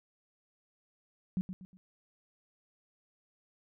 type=tone with echo; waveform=sine; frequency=185.6 Hz; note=F#3; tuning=6 cents sharp; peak=-28 dBFS; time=1.37-1.41 s; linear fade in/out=0 ms; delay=120 ms; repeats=3; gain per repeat=-9 dB; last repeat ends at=1.77 s; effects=none